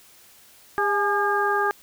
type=harmonic tone with a mistuned harmonic; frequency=404.2 Hz; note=G#4; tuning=47 cents flat; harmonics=1 / 2 / 3 / 4; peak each=-25 / -25 / -25 / -25 dBFS; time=0.78-1.71 s; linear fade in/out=0 ms; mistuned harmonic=2; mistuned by=+56 cents; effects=white hiss -52 dBFS RMS until 1.82 s